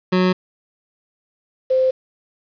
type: tone pair in turn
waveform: 25% pulse / sine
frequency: 183.7 / 519.6 Hz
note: F#3 / C5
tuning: -12 / -12 cents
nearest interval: octave + tritone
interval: 1800 cents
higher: second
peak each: -10 / -13 dBFS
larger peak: first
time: 0.12-0.33 / 1.7-1.91 s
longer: neither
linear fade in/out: 10 ms
effects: resampled to 11025 Hz + 7-bit